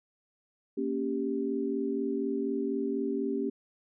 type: chord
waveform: sine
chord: G diminished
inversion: first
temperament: equal with one note detuned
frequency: 233.1 / 277.2 / 393.1 Hz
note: Bb3 / Db4 / G4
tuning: 0 / 0 / +5 cents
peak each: -34 / -32 / -32 dBFS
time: 0.77-3.5 s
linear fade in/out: 10 ms
effects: none